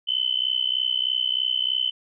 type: tone with amplitude modulation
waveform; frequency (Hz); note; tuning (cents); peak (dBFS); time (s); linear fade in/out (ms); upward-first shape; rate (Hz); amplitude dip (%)
sine; 3033; F#7; +42; -17; 0.07-1.91; 20; sine; 63.2; 95
effects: none